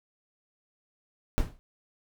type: noise with exponential decay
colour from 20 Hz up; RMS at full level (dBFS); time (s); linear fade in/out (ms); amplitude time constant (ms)
brown; -21; 1.38-1.59; 0; 44
effects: none